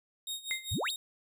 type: tone with tremolo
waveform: sawtooth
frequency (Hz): 3729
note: A#7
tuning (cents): 0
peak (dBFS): -31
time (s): 0.27-0.96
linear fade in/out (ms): 2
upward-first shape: sine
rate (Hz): 5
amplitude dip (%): 85
type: tone with exponential decay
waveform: sine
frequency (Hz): 2093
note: C7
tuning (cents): 0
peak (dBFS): -28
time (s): 0.51-0.73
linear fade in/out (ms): 0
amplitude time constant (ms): 46
type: exponential sweep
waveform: sine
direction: up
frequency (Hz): 66 to 4921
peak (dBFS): -30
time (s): 0.71-0.91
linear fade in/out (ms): 10
effects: none